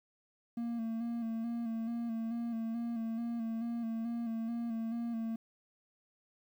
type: tone with vibrato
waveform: triangle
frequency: 230 Hz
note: A#3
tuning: 23 cents flat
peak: -32 dBFS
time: 0.57-5.36 s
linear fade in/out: 5 ms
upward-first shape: square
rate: 2.3 Hz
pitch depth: 32 cents each way
effects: 11-bit